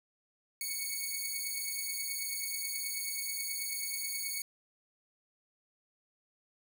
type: beating tone pair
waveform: 5% pulse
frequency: 2217 / 2226.3 Hz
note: C#7 / C#7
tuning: 0 / +7 cents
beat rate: 9.3 Hz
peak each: -29 / -27 dBFS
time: 0.61-4.42 s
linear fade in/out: 2 ms
effects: none